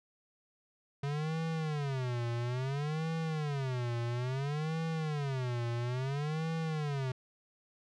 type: tone with vibrato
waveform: square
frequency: 138.59 Hz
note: C#3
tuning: in tune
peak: -33 dBFS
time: 1.03-7.12 s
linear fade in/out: 5 ms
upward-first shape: sine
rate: 0.59 Hz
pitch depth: 280 cents each way
effects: low-pass 5000 Hz 12 dB/octave